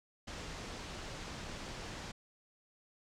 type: low-pass noise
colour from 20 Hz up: pink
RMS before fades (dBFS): -45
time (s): 0.27-2.12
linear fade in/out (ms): 10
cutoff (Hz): 7000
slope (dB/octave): 24
effects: none